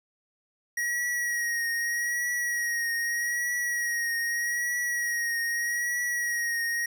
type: tone with vibrato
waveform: square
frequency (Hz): 1898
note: A#6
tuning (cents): +31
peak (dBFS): -27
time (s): 0.77-6.86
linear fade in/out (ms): 5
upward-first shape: triangle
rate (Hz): 0.81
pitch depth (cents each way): 37
effects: none